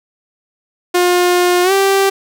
sawtooth tone with pitch glide, 356.3 to 390.8 Hz, F4 to G4, +35 to -5 cents, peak -6 dBFS, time 0.94-2.1 s, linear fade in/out 10 ms, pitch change +160 cents, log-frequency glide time 1.63-1.72 s, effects none

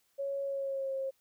sine tone with pitch glide, 554.4 to 536.4 Hz, C#5 to C5, 0 to +43 cents, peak -32 dBFS, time 0.18-1.11 s, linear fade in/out 20 ms, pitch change -57 cents, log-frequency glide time 0.44-0.94 s, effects white hiss -73 dBFS RMS until 1.2 s

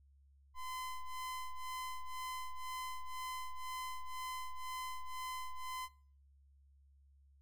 square ring-modulated tone, 512 Hz, C5, 38 cents flat, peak -38 dBFS, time 0.54-5.89 s, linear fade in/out 50 ms, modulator 511 Hz, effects noise-tail reverb RT60 0.5 s tail -22 dB re dry + added 69 Hz sine -63 dBFS peak until 7.41 s

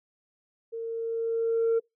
sine tone with level ramp, 456.9 Hz, A#4, 35 cents flat, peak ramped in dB -32 to -18 dBFS, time 0.72-1.8 s, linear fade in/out 20 ms, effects noise-tail reverb RT60 0.2 s tail -26 dB re dry + tanh soft clip ceiling -19 dBFS

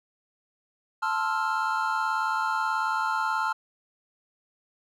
triangle chord, F major seventh, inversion first, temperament equal, 880 / 1046.5 / 1318.5 / 1396.9 Hz, A5 / C6 / E6 / F6, 0 / 0 / 0 / 0 cents, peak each -27 / -30 / -30 / -27 dBFS, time 1.02-3.53 s, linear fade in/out 10 ms, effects none

